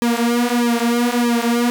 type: tone with flanger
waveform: sawtooth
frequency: 238.2 Hz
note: A#3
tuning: 38 cents sharp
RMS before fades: -17 dBFS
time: 0.02-1.7 s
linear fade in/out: 0 ms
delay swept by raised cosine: 1.4 to 7.3 ms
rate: 1.6 Hz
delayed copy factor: -1
effects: none